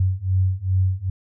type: beating tone pair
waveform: sine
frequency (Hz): 92.5 / 95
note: F#2 / F#2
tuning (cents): 0 / +46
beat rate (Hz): 2.5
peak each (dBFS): -21 / -20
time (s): 0-1.1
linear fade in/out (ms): 5
effects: none